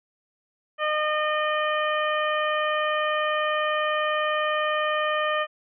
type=harmonic tone; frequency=610 Hz; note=D#5; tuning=34 cents flat; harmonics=1 / 2 / 3 / 4 / 5; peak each=-26 / -26 / -29 / -35 / -34 dBFS; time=0.78-5.47 s; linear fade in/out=50 ms; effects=none